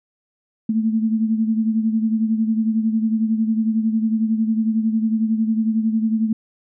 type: beating tone pair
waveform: sine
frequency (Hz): 220 / 231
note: A3 / A#3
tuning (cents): 0 / -16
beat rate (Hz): 11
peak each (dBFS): -17 / -24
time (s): 0.69-6.33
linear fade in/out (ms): 5
effects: none